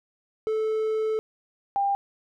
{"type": "tone pair in turn", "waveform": ["triangle", "sine"], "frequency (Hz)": [436.9, 797.6], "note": ["A4", "G5"], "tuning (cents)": [-12, 30], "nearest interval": "minor seventh", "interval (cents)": 1042, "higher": "second", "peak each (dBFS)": -21, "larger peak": "neither", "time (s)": [[0.47, 1.19], [1.76, 1.95]], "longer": "first", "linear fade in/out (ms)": 0, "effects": []}